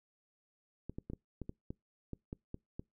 clicks, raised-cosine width 3 ms, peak -28 dBFS, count 11, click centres 0.896 / 0.985 / 1.1 / 1.134 / 1.417 / 1.494 / 1.705 / 2.133 / 2.329 / 2.544 / 2.795 s, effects noise-tail reverb RT60 0.2 s tail -26 dB re dry

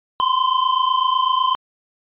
square tone pair together, 1018.5 / 1046.5 Hz, C6 / C6, -47 / 0 cents, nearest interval unison, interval 47 cents, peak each -19 dBFS, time 0.2-1.55 s, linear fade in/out 0 ms, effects resampled to 8000 Hz

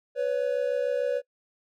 triangle tone pair together, 495.7 / 562.4 Hz, B4 / C#5, +6 / +25 cents, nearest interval major second, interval 219 cents, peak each -25 dBFS, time 0.15-1.22 s, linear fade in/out 50 ms, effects noise-tail reverb RT60 0.1 s tail -23 dB re dry

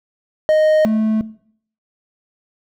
triangle tone pair in turn, 620 / 218.1 Hz, D#5 / A3, -6 / -15 cents, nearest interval octave + tritone, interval 1809 cents, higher first, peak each -8 / -12 dBFS, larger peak first, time 0.49-0.85 / 0.85-1.21 s, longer neither, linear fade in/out 0 ms, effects noise-tail reverb RT60 0.6 s tail -18 dB re dry

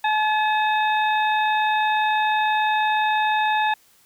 harmonic tone with a mistuned harmonic, 857 Hz, A5, 46 cents flat, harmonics 1 / 2 / 3 / 4, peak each -19 / -25 / -29 / -31 dBFS, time 0.04-3.74 s, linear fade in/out 5 ms, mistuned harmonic 4, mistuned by +120 cents, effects white hiss -57 dBFS RMS until 4.05 s

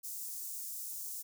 white high-pass noise, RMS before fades -42 dBFS, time 0.03-1.23 s, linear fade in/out 20 ms, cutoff 6200 Hz, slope 24 dB/octave, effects none

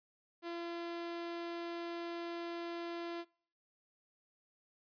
sawtooth tone, 341 Hz, F4, 41 cents flat, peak -36 dBFS, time 0.42-3.25 s, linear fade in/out 50 ms, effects noise-tail reverb RT60 0.6 s tail -26 dB re dry + resampled to 11025 Hz

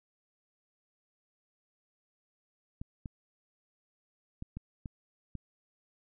clicks, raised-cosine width 5 ms, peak -27 dBFS, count 6, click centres 2.815 / 3.058 / 4.424 / 4.57 / 4.858 / 5.353 s, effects none

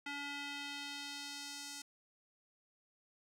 square tone with band-pass filter sweep, 285.3 Hz, C#4, 50 cents sharp, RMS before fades -45 dBFS, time 0.06-1.82 s, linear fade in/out 5 ms, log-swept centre 2200 to 6500 Hz, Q 1.3, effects none

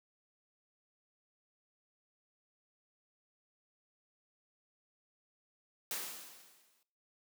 white noise with exponential decay, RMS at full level -37 dBFS, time 5.91-6.83 s, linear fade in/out 1 ms, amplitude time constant 200 ms, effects noise-tail reverb RT60 0.6 s tail -19 dB re dry + high-pass 200 Hz 12 dB/octave

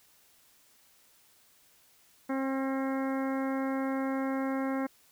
harmonic tone with a mistuned harmonic, 267.6 Hz, C4, 39 cents sharp, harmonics 1 / 2 / 3 / 4 / 5 / 6 / 7 / 8, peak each -30 / -36 / -40 / -42 / -44 / -46 / -47 / -48 dBFS, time 2.29-4.87 s, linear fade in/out 10 ms, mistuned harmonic 5, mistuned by +19 cents, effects white hiss -63 dBFS RMS until 5.11 s

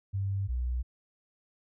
sine tone pair in turn, 98.1 / 61.57 Hz, G2 / B1, +2 / -5 cents, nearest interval minor sixth, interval 807 cents, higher first, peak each -28 dBFS, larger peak neither, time 0.13-0.48 / 0.48-0.83 s, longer neither, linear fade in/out 20 ms, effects none

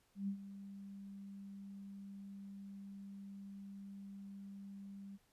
sine tone with ADSR envelope, 197.8 Hz, G3, 16 cents sharp, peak -35 dBFS, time 0.15-5.18 s, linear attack 130 ms, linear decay 86 ms, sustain -13 dB, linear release 31 ms, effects pink hiss -75 dBFS RMS until 5.32 s + resampled to 32000 Hz

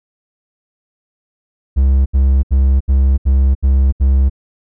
triangle tone bursts, 67 Hz, C2, 42 cents sharp, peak -6 dBFS, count 7, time 1.76-4.298 s, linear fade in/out 20 ms, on 300 ms, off 73 ms, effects none

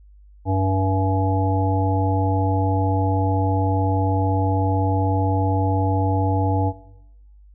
harmonic tone with a mistuned harmonic, 96.2 Hz, G2, 32 cents flat, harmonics 1 / 3 / 5 / 7 / 9, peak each -19 / -24 / -29 / -30 / -26 dBFS, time 0.45-6.73 s, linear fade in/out 50 ms, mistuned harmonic 9, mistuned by -45 cents, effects noise-tail reverb RT60 0.9 s tail -18 dB re dry + added 50 Hz sine -45 dBFS peak until 7.54 s

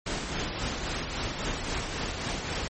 pink noise with tremolo, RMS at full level -30 dBFS, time 0.06-2.68 s, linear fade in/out 5 ms, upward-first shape triangle, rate 3.7 Hz, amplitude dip 45%, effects low-pass 9000 Hz 12 dB/octave + MP3 32 kbps

